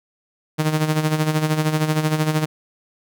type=tone with tremolo; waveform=sawtooth; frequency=155 Hz; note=D#3; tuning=6 cents flat; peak=-11 dBFS; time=0.58-2.46 s; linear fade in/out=20 ms; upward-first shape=sine; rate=13 Hz; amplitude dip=65%; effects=none